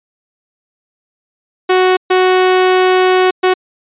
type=tone bursts at uneven times; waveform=sawtooth; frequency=370 Hz; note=F#4; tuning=in tune; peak=-4 dBFS; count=3; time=1.69-1.97 / 2.1-3.31 / 3.43-3.54 s; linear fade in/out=10 ms; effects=resampled to 8000 Hz